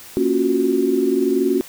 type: chord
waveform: sine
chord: Gb major seventh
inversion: first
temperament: equal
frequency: 233.1 / 277.2 / 349.2 / 370 Hz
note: Bb3 / Db4 / F4 / Gb4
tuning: 0 / 0 / 0 / 0 cents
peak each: -24 / -20 / -23 / -18 dBFS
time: 0.17-1.61 s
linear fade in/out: 0 ms
effects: white hiss -40 dBFS RMS until 1.68 s